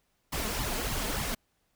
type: noise with flanger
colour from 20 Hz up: pink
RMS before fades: -32 dBFS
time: 0.32-1.35 s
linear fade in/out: 10 ms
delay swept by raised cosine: 0.92 to 4.72 ms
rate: 3.4 Hz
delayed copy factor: +0.75
effects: pink hiss -74 dBFS RMS until 1.75 s